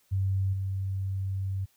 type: tone with level steps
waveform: sine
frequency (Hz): 96.3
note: G2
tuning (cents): -30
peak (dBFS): -24 / -28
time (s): 0.11-1.66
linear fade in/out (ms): 20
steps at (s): 0.53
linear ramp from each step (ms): 5
effects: white hiss -67 dBFS RMS until 1.76 s